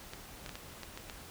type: clicks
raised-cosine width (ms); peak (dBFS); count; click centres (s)
0.2; -25; 7; 0.135 / 0.462 / 0.493 / 0.555 / 0.833 / 0.975 / 1.098
effects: pink hiss -50 dBFS RMS until 1.3 s